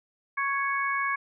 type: harmonic tone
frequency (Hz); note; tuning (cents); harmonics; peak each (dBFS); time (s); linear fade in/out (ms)
554.4; C#5; 0; 2 / 3 / 4; -28 / -30 / -31; 0.37-1.16; 10
effects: none